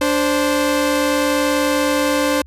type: tone pair together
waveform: sawtooth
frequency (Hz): 291.9 / 523.1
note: D4 / C5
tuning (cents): -10 / -1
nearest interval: minor seventh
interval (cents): 1009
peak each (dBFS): -14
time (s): 0.01-2.42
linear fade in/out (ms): 5
effects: added 69 Hz sine -39 dBFS peak until 2.46 s + resampled to 32000 Hz